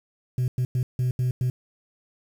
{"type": "tone bursts at uneven times", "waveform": "sine", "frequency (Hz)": 126, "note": "B2", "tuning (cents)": 35, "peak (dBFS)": -18, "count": 6, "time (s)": [[0.38, 0.48], [0.58, 0.65], [0.75, 0.83], [0.99, 1.11], [1.19, 1.31], [1.41, 1.5]], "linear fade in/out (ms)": 2, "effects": ["tanh soft clip ceiling -20 dBFS", "8-bit"]}